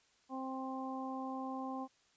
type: harmonic tone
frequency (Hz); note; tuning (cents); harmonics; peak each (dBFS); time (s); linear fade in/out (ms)
263; C4; +9; 1 / 2 / 3 / 4; -41 / -48 / -44 / -46; 0.29-1.88; 50
effects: white hiss -71 dBFS RMS until 2.16 s + resampled to 16000 Hz